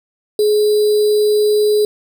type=tone with sample-and-hold; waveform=sine; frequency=421.1 Hz; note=G#4; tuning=24 cents sharp; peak=-10 dBFS; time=0.39-1.85 s; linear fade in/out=2 ms; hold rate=4410 Hz; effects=none